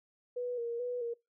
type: tone with vibrato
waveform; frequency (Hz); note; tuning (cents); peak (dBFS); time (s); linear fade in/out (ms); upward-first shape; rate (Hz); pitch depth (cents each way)
sine; 480; B4; -49; -33; 0.36-1.14; 10; square; 2.3; 40
effects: noise-tail reverb RT60 0.2 s tail -23 dB re dry